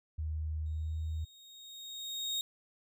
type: tone with pitch glide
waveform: sine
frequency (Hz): 77.78 to 79.37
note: D#2 to D#2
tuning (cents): 0 to +35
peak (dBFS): -33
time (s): 0.18-1.25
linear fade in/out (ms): 10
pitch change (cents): +35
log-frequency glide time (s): 0.66-0.96
type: tone with exponential growth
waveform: 35% pulse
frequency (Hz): 3729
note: A#7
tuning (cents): 0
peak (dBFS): -29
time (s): 0.66-2.41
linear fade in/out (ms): 1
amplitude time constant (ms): 380
effects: none